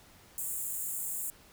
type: high-pass noise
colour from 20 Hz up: pink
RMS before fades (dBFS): -36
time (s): 0.38-1.3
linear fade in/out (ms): 0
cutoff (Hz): 7100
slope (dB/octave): 96
effects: pink hiss -58 dBFS RMS until 1.52 s